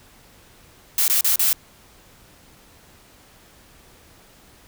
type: noise with dropouts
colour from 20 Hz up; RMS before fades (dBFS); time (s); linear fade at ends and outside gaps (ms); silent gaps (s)
blue; -18; 0.98-1.53; 1; 1.08-1.098 / 1.209-1.245 / 1.358-1.394
effects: pink hiss -51 dBFS RMS until 4.67 s